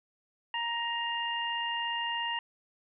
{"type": "harmonic tone", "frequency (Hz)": 937, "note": "A#5", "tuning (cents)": 9, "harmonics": [1, 2, 3], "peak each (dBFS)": [-34, -36, -34], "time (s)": [0.54, 2.39], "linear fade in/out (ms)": 2, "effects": []}